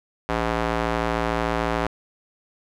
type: tone with band-pass filter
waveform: square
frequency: 56.8 Hz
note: A#1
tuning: 44 cents flat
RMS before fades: -24 dBFS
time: 0.29-1.87 s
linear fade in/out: 0 ms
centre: 960 Hz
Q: 0.7
effects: none